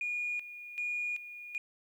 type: tone with tremolo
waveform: sine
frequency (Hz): 2439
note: D#7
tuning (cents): -35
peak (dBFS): -31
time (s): 0.01-1.58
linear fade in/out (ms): 2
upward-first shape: square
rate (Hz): 1.3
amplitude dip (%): 75
effects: tanh soft clip ceiling -27 dBFS + 11-bit